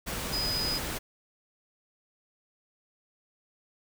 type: tone in noise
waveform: sine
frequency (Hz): 4978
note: D#8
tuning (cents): 0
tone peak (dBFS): -29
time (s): 0.32-0.79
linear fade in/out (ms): 20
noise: pink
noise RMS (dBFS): -34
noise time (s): 0.06-0.99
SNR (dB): +2
effects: none